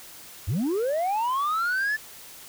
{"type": "linear sweep", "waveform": "sine", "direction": "up", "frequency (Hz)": [73.42, 1760], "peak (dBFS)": -20, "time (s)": [0.47, 1.97], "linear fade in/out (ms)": 20, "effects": ["tanh soft clip ceiling -22 dBFS", "white hiss -45 dBFS RMS until 2.48 s"]}